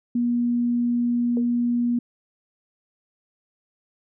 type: tone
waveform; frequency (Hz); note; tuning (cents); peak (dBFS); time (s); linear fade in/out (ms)
sine; 240; B3; -49; -19; 0.15-1.99; 5
type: tone with exponential decay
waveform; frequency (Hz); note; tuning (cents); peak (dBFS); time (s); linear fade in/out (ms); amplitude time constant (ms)
sine; 465.2; A#4; -4; -26; 1.37-1.49; 1; 24
effects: none